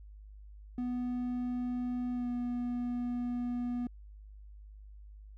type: tone with pitch glide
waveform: triangle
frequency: 246.9 to 243.4 Hz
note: B3 to B3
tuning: 0 to -25 cents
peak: -30 dBFS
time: 0.78-3.87 s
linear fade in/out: 2 ms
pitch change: -25 cents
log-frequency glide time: 2.13-2.28 s
effects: added 51 Hz sine -48 dBFS peak until 5.37 s